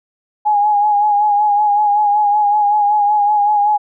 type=tone with vibrato; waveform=sine; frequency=830.6 Hz; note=G#5; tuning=in tune; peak=-10 dBFS; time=0.45-3.78 s; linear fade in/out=20 ms; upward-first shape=sine; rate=5.3 Hz; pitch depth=38 cents each way; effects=none